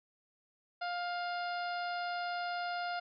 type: harmonic tone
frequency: 704 Hz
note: F5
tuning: 14 cents sharp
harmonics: 1 / 2 / 3 / 4 / 5 / 6 / 7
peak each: -36 / -40 / -50 / -50 / -53 / -51 / -51 dBFS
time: 0.81-3 s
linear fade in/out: 10 ms
effects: none